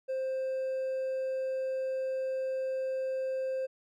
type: tone with hard clipping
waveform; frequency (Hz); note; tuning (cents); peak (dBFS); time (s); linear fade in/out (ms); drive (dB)
triangle; 525; C5; +6; -31; 0.08-3.67; 20; 5
effects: none